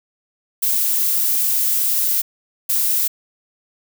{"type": "noise bursts at uneven times", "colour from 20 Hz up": "violet", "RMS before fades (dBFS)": -18, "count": 2, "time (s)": [[0.62, 2.22], [2.69, 3.08]], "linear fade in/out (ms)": 10, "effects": []}